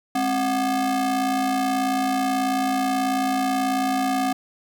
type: ring-modulated tone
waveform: square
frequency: 236.9 Hz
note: A#3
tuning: 28 cents sharp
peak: -18 dBFS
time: 0.15-4.33 s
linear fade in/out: 5 ms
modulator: 503 Hz
effects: 9-bit